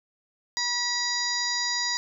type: harmonic tone with a mistuned harmonic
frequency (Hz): 971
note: B5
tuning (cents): -30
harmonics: 1 / 2 / 4 / 5 / 6 / 7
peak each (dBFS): -35 / -31 / -34 / -28 / -35 / -35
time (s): 0.57-1.97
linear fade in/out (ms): 0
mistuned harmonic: 6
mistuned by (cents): -24
effects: 10-bit